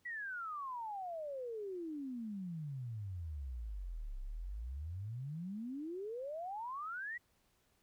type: exponential two-way sweep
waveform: sine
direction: down then up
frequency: 1972 to 32 to 1972 Hz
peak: -40 dBFS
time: 0.05-7.18 s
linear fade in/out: 10 ms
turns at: 4.2 s
effects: pink hiss -75 dBFS RMS until 7.82 s